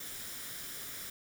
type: noise with comb filter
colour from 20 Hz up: white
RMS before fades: -43 dBFS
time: 0-1.1 s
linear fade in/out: 5 ms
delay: 0.56 ms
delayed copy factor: +0.5
effects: none